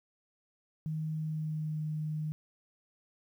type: tone with pitch glide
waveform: sine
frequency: 156.5 to 153.99 Hz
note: D#3 to D#3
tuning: +10 to -18 cents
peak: -32 dBFS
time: 0.86-2.32 s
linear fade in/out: 0 ms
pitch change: -28 cents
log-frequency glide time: 1.13-1.85 s
effects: 11-bit